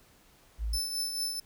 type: tone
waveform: sine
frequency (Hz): 55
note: A1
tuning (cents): 0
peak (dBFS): -29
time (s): 0.58-0.8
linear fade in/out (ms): 50
type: tone with tremolo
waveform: sawtooth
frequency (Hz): 5274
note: E8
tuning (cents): 0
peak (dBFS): -26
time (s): 0.73-1.4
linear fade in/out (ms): 5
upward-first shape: triangle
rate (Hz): 4.5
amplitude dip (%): 55
effects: pink hiss -61 dBFS RMS until 1.45 s